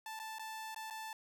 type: tone with dropouts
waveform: sawtooth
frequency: 880 Hz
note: A5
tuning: in tune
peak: -39 dBFS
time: 0.06-1.13 s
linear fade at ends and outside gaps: 2 ms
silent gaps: 0.192-0.198 / 0.385-0.394 / 0.746-0.761 / 0.901-0.907 s
effects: none